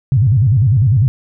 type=tone with vibrato; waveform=sine; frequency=116.7 Hz; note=A#2; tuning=2 cents sharp; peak=-8 dBFS; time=0.12-1.08 s; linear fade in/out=0 ms; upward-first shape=square; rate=10 Hz; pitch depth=250 cents each way; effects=none